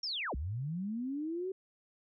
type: linear two-way sweep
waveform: sine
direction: down then up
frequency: 5650 to 58.27 to 386.6 Hz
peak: -34 dBFS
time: 0.03-1.52 s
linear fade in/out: 5 ms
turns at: 0.35 s
effects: none